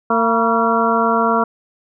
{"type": "harmonic tone with a mistuned harmonic", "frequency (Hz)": 228, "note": "A#3", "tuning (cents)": -38, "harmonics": [1, 2, 3, 4, 5, 6], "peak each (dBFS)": [-20, -20, -20, -20, -20, -20], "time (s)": [0.1, 1.44], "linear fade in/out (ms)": 5, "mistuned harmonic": 4, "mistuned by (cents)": 83, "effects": []}